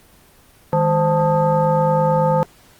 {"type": "tone with frequency modulation", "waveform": "sine", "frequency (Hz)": 520, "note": "C5", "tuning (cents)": -11, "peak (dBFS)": -13, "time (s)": [0.73, 2.43], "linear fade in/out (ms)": 0, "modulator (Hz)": 363, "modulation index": 1.3, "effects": ["pink hiss -50 dBFS RMS until 2.79 s", "Opus 24 kbps"]}